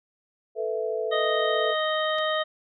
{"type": "chord", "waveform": "sine", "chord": "A suspended second", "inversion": "none", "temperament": "equal", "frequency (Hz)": [440, 493.9, 659.3], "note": ["A4", "B4", "E5"], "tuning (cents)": [0, 0, 0], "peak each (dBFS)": [-28, -31, -31], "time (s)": [0.55, 1.75], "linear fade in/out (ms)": 50}
{"type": "harmonic tone", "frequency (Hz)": 622.3, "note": "D#5", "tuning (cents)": 0, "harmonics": [1, 2, 3, 5, 6], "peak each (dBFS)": [-26, -29, -31, -33, -34], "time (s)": [1.11, 2.44], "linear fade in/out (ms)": 20}
{"type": "click", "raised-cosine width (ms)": 0.2, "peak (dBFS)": -24, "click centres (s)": 2.185}
{"effects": []}